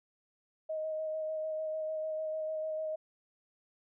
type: tone with vibrato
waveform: sine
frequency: 627 Hz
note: D#5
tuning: 13 cents sharp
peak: -33 dBFS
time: 0.69-2.96 s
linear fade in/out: 10 ms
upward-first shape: square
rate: 6.7 Hz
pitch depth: 12 cents each way
effects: none